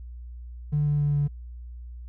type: tone with pitch steps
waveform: triangle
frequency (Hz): 148 / 146.81 / 145.63 / 144.45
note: D3 / D3 / D3 / D3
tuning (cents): +14 / 0 / -14 / -28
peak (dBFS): -17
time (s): 0.72-1.28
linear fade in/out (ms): 20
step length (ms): 140
effects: tanh soft clip ceiling -18 dBFS + added 60 Hz sine -37 dBFS peak until 2.08 s